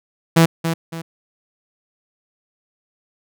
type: tone with echo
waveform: sawtooth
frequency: 164.8 Hz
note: E3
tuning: in tune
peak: -5 dBFS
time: 0.36-0.46 s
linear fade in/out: 10 ms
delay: 280 ms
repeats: 2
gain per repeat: -9 dB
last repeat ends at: 1.02 s
effects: none